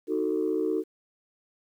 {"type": "chord", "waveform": "sine", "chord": "D# diminished", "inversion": "none", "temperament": "equal with one note detuned", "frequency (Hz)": [311.1, 370, 445.9], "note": ["D#4", "F#4", "A4"], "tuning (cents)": [0, 0, 23], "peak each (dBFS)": -28, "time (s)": [0.07, 0.84], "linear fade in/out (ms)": 50, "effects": ["tanh soft clip ceiling -17 dBFS", "10-bit"]}